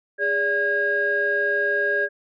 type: tone cluster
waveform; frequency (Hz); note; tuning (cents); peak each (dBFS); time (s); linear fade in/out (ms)
sine; 409.7 / 577 / 1632; G#4 / D5 / G#6; -24 / -31 / -31; -26 / -26 / -20; 0.18-2.09; 50
effects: tanh soft clip ceiling -11 dBFS